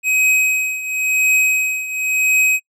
square tone with tremolo, 2530 Hz, D#7, 28 cents sharp, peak -11 dBFS, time 0.03-2.6 s, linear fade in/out 50 ms, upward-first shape triangle, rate 0.95 Hz, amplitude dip 80%, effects noise-tail reverb RT60 0.1 s tail -26 dB re dry + low-pass 12000 Hz 12 dB/octave

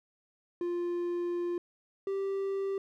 triangle tone pair in turn, 349.2 / 391.1 Hz, F4 / G4, 0 / -4 cents, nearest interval major second, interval 196 cents, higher second, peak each -28 / -28 dBFS, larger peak neither, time 0.61-1.58 / 2.07-2.78 s, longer first, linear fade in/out 2 ms, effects none

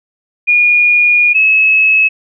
sine tone pair in turn, 2437 / 2582 Hz, D#7 / E7, -37 / -37 cents, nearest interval minor second, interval 100 cents, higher second, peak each -6 dBFS, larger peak neither, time 0.47-1.34 / 1.34-2.09 s, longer first, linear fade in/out 20 ms, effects none

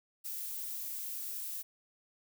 violet noise, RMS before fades -40 dBFS, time 0.24-1.63 s, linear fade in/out 20 ms, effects none

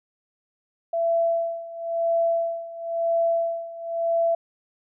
sine tone with tremolo, 670 Hz, E5, 28 cents sharp, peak -18 dBFS, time 0.93-4.35 s, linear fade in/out 5 ms, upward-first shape sine, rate 0.98 Hz, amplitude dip 85%, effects none

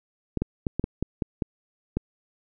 clicks, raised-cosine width 3 ms, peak -12 dBFS, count 9, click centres 0.373 / 0.42 / 0.668 / 0.796 / 0.841 / 1.026 / 1.222 / 1.422 / 1.97 s, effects none

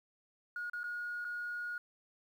sine tone with dropouts, 1441 Hz, F#6, 46 cents flat, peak -36 dBFS, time 0.56-1.78 s, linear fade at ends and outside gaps 2 ms, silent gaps 0.698-0.733 / 0.833-0.84 / 1.245-1.249 s, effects tanh soft clip ceiling -33 dBFS + 11-bit

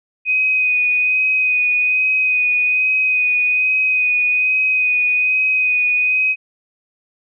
sine tone with vibrato, 2500 Hz, D#7, 8 cents sharp, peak -13 dBFS, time 0.25-6.36 s, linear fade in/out 50 ms, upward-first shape sine, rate 1.2 Hz, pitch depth 20 cents each way, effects none

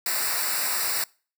white noise with comb filter, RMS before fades -26 dBFS, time 0.06-1.04 s, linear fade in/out 2 ms, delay 0.31 ms, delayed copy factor -0.9, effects noise-tail reverb RT60 0.4 s tail -25 dB re dry

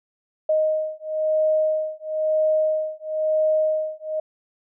sine beating tone pair, 622.3 / 623.3 Hz, D#5 / D#5, 0 / +3 cents, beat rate 1 Hz, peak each -22 dBFS, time 0.49-4.2 s, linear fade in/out 5 ms, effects none

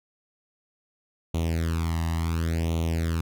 sawtooth tone with flanger, 82.4 Hz, E2, in tune, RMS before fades -26 dBFS, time 1.34-3.21 s, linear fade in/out 5 ms, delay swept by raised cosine 0.3 to 1.05 ms, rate 0.7 Hz, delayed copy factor +0.9, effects none

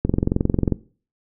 click train, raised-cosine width 3 ms, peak -5 dBFS, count 16, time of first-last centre 0.05-0.723 s, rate 22.3 Hz, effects noise-tail reverb RT60 0.4 s tail -19 dB re dry

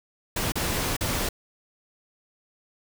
pink noise with dropouts, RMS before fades -27 dBFS, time 0.36-1.29 s, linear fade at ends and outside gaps 5 ms, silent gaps 0.521-0.555 / 0.967-1.008 s, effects none

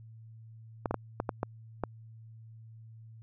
clicks, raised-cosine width 1 ms, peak -16 dBFS, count 7, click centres 0.858 / 0.91 / 0.943 / 1.201 / 1.292 / 1.431 / 1.837 s, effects added 112 Hz sine -48 dBFS peak until 3.22 s

